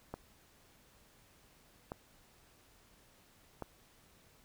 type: clicks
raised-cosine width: 1 ms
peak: -26 dBFS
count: 3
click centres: 0.14 / 1.919 / 3.623 s
effects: pink hiss -65 dBFS RMS until 4.44 s